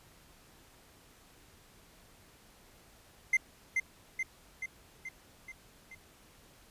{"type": "tone with echo", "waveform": "triangle", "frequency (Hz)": 2080, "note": "C7", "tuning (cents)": -11, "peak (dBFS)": -21, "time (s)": [3.33, 3.37], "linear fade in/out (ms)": 5, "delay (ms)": 430, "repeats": 6, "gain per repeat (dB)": -4, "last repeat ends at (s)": 5.95, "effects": ["pink hiss -60 dBFS RMS until 6.7 s", "resampled to 32000 Hz"]}